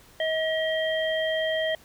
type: harmonic tone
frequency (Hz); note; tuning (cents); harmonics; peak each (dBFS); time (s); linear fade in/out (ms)
636; D#5; +38; 1 / 3 / 5; -25 / -30 / -32; 0.2-1.75; 2
effects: pink hiss -54 dBFS RMS until 1.84 s